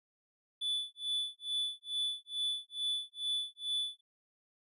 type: tone with tremolo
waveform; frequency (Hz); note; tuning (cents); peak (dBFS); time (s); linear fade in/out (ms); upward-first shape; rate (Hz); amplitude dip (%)
triangle; 3472; A7; -24; -29; 0.61-4.01; 10; sine; 2.3; 100
effects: resampled to 32000 Hz